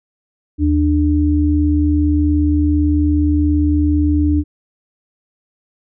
sine tone pair together, 78.7 / 297.1 Hz, D#2 / D4, +20 / +20 cents, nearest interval octave + major seventh, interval 2300 cents, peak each -14 dBFS, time 0.58-4.44 s, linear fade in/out 50 ms, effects none

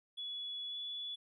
triangle tone with pitch glide, 3399 to 3425 Hz, G#7 to A7, +39 to -47 cents, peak -36 dBFS, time 0.17-1.16 s, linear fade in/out 20 ms, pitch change +14 cents, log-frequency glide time 0.68-0.76 s, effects tanh soft clip ceiling -38 dBFS + resampled to 32000 Hz

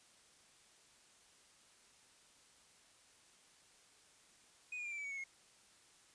triangle tone with pitch steps, 2489 / 2439 / 2390 / 2343 / 2296 / 2250 / 2205 / 2161 Hz, D#7 / D#7 / D7 / D7 / D7 / C#7 / C#7 / C#7, 0 / -35 / +30 / -5 / -40 / +25 / -10 / -45 cents, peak -40 dBFS, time 4.72-5.24 s, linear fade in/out 5 ms, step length 65 ms, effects white hiss -66 dBFS RMS until 6.14 s + resampled to 22050 Hz

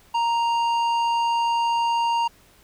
sine tone with tanh clipping, 932.3 Hz, A#5, in tune, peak -21 dBFS, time 0.14-2.28 s, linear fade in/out 10 ms, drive 11 dB, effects pink hiss -55 dBFS RMS until 2.63 s

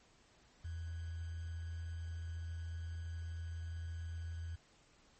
sine tone with sample-and-hold, 83.4 Hz, E2, 21 cents sharp, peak -40 dBFS, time 0.64-4.56 s, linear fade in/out 10 ms, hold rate 1575 Hz, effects pink hiss -67 dBFS RMS until 5.19 s + MP3 32 kbps

